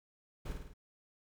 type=noise with echo; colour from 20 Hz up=brown; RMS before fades=-39 dBFS; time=0.45-0.53 s; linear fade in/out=10 ms; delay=52 ms; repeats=4; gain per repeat=-4 dB; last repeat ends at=0.738 s; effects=none